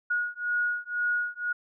sine beating tone pair, 1447 / 1449 Hz, F#6 / F#6, -39 / -37 cents, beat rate 2 Hz, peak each -29 dBFS, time 0.1-1.53 s, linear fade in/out 10 ms, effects none

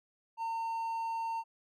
triangle tone, 910 Hz, A#5, 42 cents flat, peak -31 dBFS, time 0.37-1.44 s, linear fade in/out 50 ms, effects none

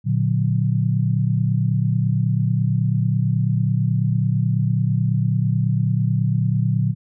sine chord, Bb augmented, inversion none, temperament just, 116.54 / 145.68 / 182.1 Hz, Bb2 / D3 / F#3, 0 / -14 / -27 cents, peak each -19 / -21 / -23 dBFS, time 0.04-6.95 s, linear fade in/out 50 ms, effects none

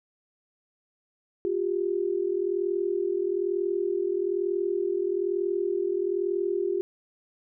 sine tone pair together, 355.7 / 396.8 Hz, F4 / G4, +32 / +21 cents, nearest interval major second, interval 189 cents, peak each -27 dBFS, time 1.45-6.81 s, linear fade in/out 0 ms, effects none

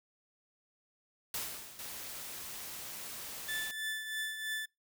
white noise with exponential decay, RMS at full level -36 dBFS, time 1.34-2.36 s, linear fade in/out 2 ms, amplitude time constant 220 ms
white noise, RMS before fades -44 dBFS, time 1.79-3.71 s, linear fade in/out 0 ms
30% pulse tone with tremolo, 1751 Hz, A6, 9 cents flat, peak -31 dBFS, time 3.48-4.66 s, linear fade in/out 10 ms, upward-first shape triangle, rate 3.1 Hz, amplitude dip 60%
effects noise-tail reverb RT60 0.2 s tail -24 dB re dry

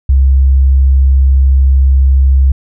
sine tone, 66.9 Hz, C2, 39 cents sharp, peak -4 dBFS, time 0.09-2.52 s, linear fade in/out 5 ms, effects none

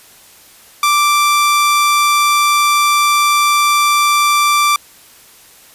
sawtooth tone, 1174.7 Hz, D6, in tune, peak -6 dBFS, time 0.83-4.76 s, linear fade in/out 2 ms, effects white hiss -43 dBFS RMS until 5.74 s + resampled to 32000 Hz

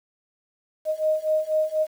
sine beating tone pair, 620 / 624.1 Hz, D#5 / D#5, -6 / +5 cents, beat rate 4.1 Hz, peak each -24 / -23 dBFS, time 0.85-1.87 s, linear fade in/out 50 ms, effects 8-bit

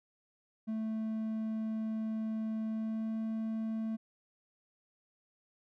triangle tone with pitch glide, 220 to 221.8 Hz, A3 to A3, 0 to +14 cents, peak -31 dBFS, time 0.67-3.97 s, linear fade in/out 20 ms, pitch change +14 cents, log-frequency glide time 2.67-3.16 s, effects none

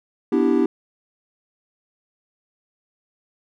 triangle chord, E minor seventh, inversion second, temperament equal, 246.9 / 293.7 / 329.6 / 392 Hz, B3 / D4 / E4 / G4, 0 / 0 / 0 / 0 cents, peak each -19 dBFS, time 0.32-0.66 s, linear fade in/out 5 ms, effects none

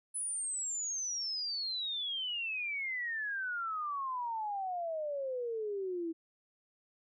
sine exponential sweep, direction down, 10200 to 322.8 Hz, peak -34 dBFS, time 0.14-6.13 s, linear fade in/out 20 ms, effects none

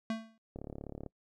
square tone with exponential decay, 223.2 Hz, A3, 25 cents sharp, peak -30 dBFS, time 0.1-0.38 s, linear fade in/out 2 ms, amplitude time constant 59 ms
click train, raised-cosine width 2 ms, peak -29 dBFS, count 19, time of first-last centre 0.56-1.063 s, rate 35.8 Hz
effects noise-tail reverb RT60 0.1 s tail -24 dB re dry + low-pass 5000 Hz 12 dB/octave

